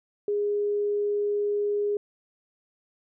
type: tone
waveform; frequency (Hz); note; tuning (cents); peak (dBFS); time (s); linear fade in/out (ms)
sine; 411.8; G#4; -15; -23; 0.28-1.97; 2
effects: none